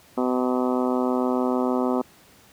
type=harmonic tone; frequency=126.5 Hz; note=B2; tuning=42 cents sharp; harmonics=2 / 3 / 4 / 5 / 6 / 7 / 8 / 9 / 10; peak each=-23 / -27 / -29 / -31 / -33 / -34 / -35 / -36 / -37 dBFS; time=0.17-2.02 s; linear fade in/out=10 ms; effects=pink hiss -53 dBFS RMS until 2.52 s + high-pass 80 Hz 12 dB/octave